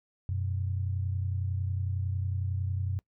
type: tone pair together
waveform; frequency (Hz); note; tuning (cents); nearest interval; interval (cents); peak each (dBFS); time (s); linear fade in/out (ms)
sine; 92.5 / 123.47; F#2 / B2; 0 / 0; perfect fourth; 500; -29 / -36; 0.29-2.99; 0
effects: noise-tail reverb RT60 0.1 s tail -22 dB re dry